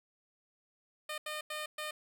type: tone bursts at uneven times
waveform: 10% pulse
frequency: 609 Hz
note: D#5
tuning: 37 cents flat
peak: -29 dBFS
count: 4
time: 1.09-1.18 / 1.26-1.41 / 1.5-1.66 / 1.78-1.91 s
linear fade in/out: 5 ms
effects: none